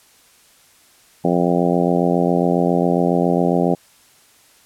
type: harmonic tone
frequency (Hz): 87.31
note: F2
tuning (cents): 0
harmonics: 2 / 3 / 4 / 5 / 6 / 7 / 8 / 9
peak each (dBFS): -19 / -21 / -22 / -23 / -24 / -24 / -25 / -26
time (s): 1.24-3.75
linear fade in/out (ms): 10
effects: white hiss -52 dBFS RMS until 4.65 s + low-pass 12000 Hz 12 dB/octave